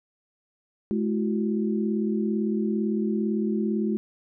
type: tone cluster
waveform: sine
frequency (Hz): 212.2 / 336.3 / 374.1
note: G#3 / E4 / F#4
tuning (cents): +38 / +35 / +19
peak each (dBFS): -24 / -30 / -31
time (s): 0.91-3.97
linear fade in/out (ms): 0
effects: none